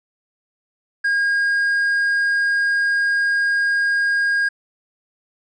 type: tone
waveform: triangle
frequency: 1626 Hz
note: G#6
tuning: 37 cents flat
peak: -14 dBFS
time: 1.04-4.49 s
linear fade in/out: 10 ms
effects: resampled to 22050 Hz